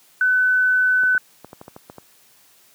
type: tone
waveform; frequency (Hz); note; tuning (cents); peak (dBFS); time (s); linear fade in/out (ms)
sine; 1506; F#6; +30; -14; 0.21-1.18; 2
type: clicks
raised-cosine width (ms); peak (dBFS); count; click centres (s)
1; -23; 9; 1.035 / 1.15 / 1.446 / 1.531 / 1.614 / 1.681 / 1.764 / 1.899 / 1.983
effects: white hiss -54 dBFS RMS until 2.74 s + high-pass 100 Hz 12 dB/octave